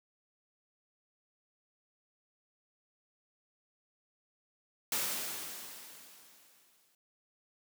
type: noise with exponential decay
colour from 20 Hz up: white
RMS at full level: -32 dBFS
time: 4.92-6.95 s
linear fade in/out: 2 ms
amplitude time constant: 440 ms
effects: high-pass 150 Hz 12 dB/octave

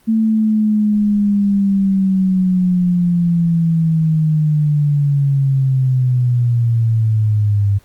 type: linear sweep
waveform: sine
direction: down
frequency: 223.3 to 99 Hz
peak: -11 dBFS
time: 0.07-7.79 s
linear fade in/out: 20 ms
effects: pink hiss -53 dBFS RMS until 7.84 s + Opus 24 kbps

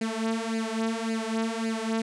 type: tone with flanger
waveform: sawtooth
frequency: 224.5 Hz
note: A3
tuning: 35 cents sharp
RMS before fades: -29 dBFS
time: 0.01-2.02 s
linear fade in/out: 5 ms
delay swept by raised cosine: 0.42 to 4.42 ms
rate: 1.8 Hz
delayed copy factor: +0.75
effects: resampled to 22050 Hz

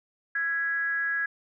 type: tone with frequency modulation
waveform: sine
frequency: 1661.2 Hz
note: G#6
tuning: in tune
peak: -25 dBFS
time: 0.35-1.26 s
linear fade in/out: 5 ms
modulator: 315 Hz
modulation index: 0.4
effects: none

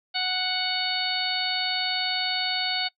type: harmonic tone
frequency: 740 Hz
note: F#5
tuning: in tune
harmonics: 1 / 2 / 3 / 4 / 5 / 6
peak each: -32 / -34 / -32 / -32 / -31 / -28 dBFS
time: 0.14-2.89 s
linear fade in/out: 20 ms
effects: noise-tail reverb RT60 0.1 s tail -24 dB re dry + AAC 64 kbps

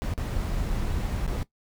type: noise with dropouts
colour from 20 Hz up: brown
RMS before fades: -28 dBFS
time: 0.02-1.43 s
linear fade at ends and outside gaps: 0 ms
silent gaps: 0.137-0.178 / 0.724-0.728 / 1.264-1.278 s
effects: noise-tail reverb RT60 0.1 s tail -17 dB re dry

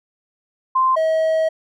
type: tone pair in turn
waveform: sine / triangle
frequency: 1043 / 639.5 Hz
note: C6 / D#5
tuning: -6 / +47 cents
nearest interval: minor sixth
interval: 847 cents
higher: first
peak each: -13 dBFS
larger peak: neither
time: 0.75-0.96 / 0.96-1.49 s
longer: second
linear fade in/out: 10 ms
effects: none

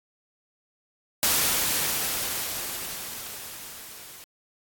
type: noise with level ramp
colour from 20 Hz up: white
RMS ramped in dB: -21 to -45 dBFS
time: 1.23-4.24 s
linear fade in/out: 0 ms
effects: AAC 64 kbps

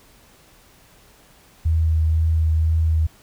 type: tone with vibrato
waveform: sine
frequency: 80 Hz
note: D#2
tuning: 49 cents sharp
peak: -15 dBFS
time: 1.65-3.07 s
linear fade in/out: 10 ms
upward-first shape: triangle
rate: 2 Hz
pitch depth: 18 cents each way
effects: pink hiss -52 dBFS RMS until 3.22 s

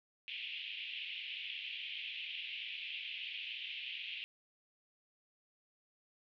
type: band-pass noise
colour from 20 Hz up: white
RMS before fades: -44 dBFS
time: 0.28-4.24 s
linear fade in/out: 0 ms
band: 2400 to 3200 Hz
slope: 48 dB/octave
effects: none

